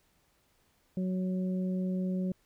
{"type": "harmonic tone", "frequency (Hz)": 185, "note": "F#3", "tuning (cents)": 0, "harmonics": [1, 2, 3], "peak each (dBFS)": [-29, -41, -43], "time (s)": [0.97, 2.32], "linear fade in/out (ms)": 2, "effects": ["pink hiss -70 dBFS RMS until 2.45 s"]}